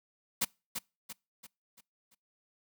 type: noise with echo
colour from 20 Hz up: white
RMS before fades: -29 dBFS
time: 0.41-0.45 s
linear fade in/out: 10 ms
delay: 340 ms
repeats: 5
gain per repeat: -7 dB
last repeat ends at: 2.15 s
effects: noise-tail reverb RT60 0.3 s tail -26 dB re dry